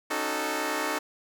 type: chord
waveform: 10% pulse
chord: D# half-diminished seventh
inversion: third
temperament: equal with one note detuned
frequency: 277.2 / 308.1 / 370 / 440 Hz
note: C#4 / D#4 / F#4 / A4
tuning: 0 / -17 / 0 / 0 cents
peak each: -27 / -23 / -28 / -24 dBFS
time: 0.1-0.99 s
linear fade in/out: 10 ms
effects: none